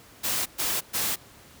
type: noise bursts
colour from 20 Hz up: white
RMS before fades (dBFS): -27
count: 3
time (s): 0.23-1.16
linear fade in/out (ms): 20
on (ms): 230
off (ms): 120
effects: pink hiss -51 dBFS RMS until 1.6 s + high-pass 60 Hz 12 dB/octave